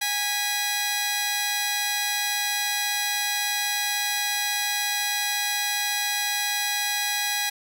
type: tone pair together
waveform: 10% pulse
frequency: 823.8 / 1961 Hz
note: G#5 / B6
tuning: -14 / -13 cents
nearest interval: octave + minor third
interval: 1501 cents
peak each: -18 dBFS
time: 0.01-7.5 s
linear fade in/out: 10 ms
effects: none